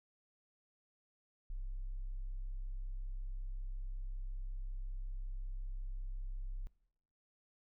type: tone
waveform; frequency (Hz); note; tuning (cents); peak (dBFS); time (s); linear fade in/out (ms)
sine; 32.7; C1; 0; -37; 1.5-6.67; 0
effects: noise-tail reverb RT60 0.8 s tail -21 dB re dry + tanh soft clip ceiling -36 dBFS